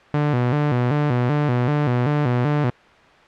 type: tone with vibrato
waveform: sawtooth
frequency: 134.8 Hz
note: C#3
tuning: 48 cents flat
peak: -13 dBFS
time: 0.14-2.7 s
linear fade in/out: 0 ms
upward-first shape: square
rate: 2.6 Hz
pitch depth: 160 cents each way
effects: white hiss -48 dBFS RMS until 3.27 s + low-pass 2000 Hz 12 dB/octave